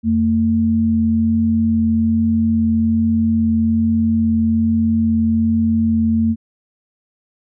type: tone pair together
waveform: sine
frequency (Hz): 88.7 / 225.3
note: F2 / A3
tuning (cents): +27 / +41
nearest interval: octave + major third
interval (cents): 1614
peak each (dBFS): -21 / -13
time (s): 0.03-6.36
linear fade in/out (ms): 50
effects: none